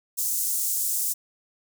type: high-pass noise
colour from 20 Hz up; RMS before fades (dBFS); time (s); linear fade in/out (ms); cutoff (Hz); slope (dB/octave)
pink; -26; 0.17-1.14; 20; 7100; 24
effects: none